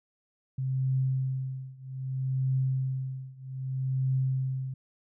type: tone with tremolo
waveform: sine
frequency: 131.6 Hz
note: C3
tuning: 10 cents sharp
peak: -23 dBFS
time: 0.58-4.74 s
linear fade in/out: 5 ms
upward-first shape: triangle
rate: 0.63 Hz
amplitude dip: 95%
effects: none

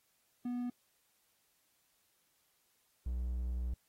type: tone pair in turn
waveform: triangle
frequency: 244.6 / 61.15 Hz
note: B3 / B1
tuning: -16 / -16 cents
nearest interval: 2 octaves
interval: 2400 cents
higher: first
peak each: -33 / -32 dBFS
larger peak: second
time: 0.45-0.7 / 3.06-3.74 s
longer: second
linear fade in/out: 5 ms
effects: white hiss -75 dBFS RMS until 3.88 s + AAC 48 kbps

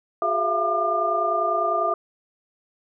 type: tone cluster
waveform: sine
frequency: 364.6 / 417.2 / 667 / 697 / 1202 Hz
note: F#4 / G#4 / E5 / F5 / D6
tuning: -25 / +8 / +20 / -4 / +40 cents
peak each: -31 / -31 / -24 / -29 / -23 dBFS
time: 0.22-1.94 s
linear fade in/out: 2 ms
effects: none

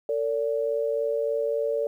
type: tone pair together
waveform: sine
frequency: 451.4 / 575 Hz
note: A4 / D5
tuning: +44 / -37 cents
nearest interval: major third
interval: 419 cents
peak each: -26 dBFS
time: 0.09-1.87 s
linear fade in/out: 2 ms
effects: 10-bit

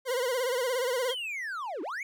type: tone with vibrato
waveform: 40% pulse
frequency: 503 Hz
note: B4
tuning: 32 cents sharp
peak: -26 dBFS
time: 0.05-1.15 s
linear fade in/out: 50 ms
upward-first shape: sine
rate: 17 Hz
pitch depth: 100 cents each way
type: linear two-way sweep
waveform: triangle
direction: down then up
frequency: 3322 to 279.1 to 2311 Hz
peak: -31 dBFS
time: 1.09-2.03 s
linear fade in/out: 2 ms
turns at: 1.82 s
effects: none

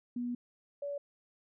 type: tone pair in turn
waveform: sine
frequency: 243 / 571 Hz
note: B3 / D5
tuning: -28 / -49 cents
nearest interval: octave + minor third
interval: 1479 cents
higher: second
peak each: -33 / -35 dBFS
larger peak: first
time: 0.16-0.35 / 0.82-0.98 s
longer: first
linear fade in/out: 5 ms
effects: none

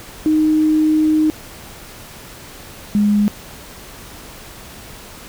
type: tone pair in turn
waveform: sine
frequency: 310 / 206.9 Hz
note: D#4 / G#3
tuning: -6 / -6 cents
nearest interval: perfect fifth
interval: 700 cents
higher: first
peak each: -11 dBFS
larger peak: neither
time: 0.26-1.3 / 2.95-3.28 s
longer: first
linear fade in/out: 0 ms
effects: pink hiss -37 dBFS RMS until 5.28 s

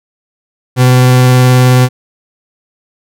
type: tone with vibrato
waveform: 40% pulse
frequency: 126.5 Hz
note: B2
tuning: 42 cents sharp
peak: -3 dBFS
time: 0.76-1.89 s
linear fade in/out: 50 ms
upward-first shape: sine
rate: 19 Hz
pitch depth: 10 cents each way
effects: none

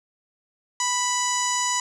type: tone with low-pass filter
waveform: sawtooth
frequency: 987.8 Hz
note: B5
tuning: in tune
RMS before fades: -24 dBFS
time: 0.8-1.8 s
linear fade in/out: 2 ms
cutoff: 7000 Hz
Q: 6.7
effects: none

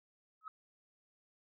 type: tone with exponential growth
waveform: sine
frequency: 1282 Hz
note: E6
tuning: 49 cents flat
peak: -38 dBFS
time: 0.41-0.48 s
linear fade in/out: 2 ms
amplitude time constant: 15 ms
effects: tanh soft clip ceiling -34 dBFS

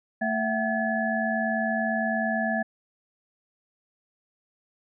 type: tone cluster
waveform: sine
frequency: 222.3 / 664 / 753 / 1710 Hz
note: A3 / E5 / F#5 / A6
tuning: +18 / +12 / +30 / -50 cents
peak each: -28 / -29 / -31 / -29 dBFS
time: 0.21-2.63 s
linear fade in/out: 10 ms
effects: none

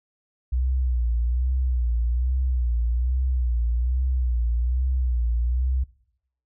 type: tone with vibrato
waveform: sine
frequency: 61.3 Hz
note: B1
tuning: 12 cents flat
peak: -19 dBFS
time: 0.52-5.84 s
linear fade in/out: 10 ms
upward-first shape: sine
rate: 1.2 Hz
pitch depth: 91 cents each way
effects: noise-tail reverb RT60 0.7 s tail -21 dB re dry + tanh soft clip ceiling -15 dBFS

